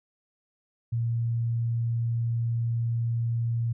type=tone; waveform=sine; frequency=116.54 Hz; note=A#2; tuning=in tune; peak=-24 dBFS; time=0.92-3.73 s; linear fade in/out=10 ms; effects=none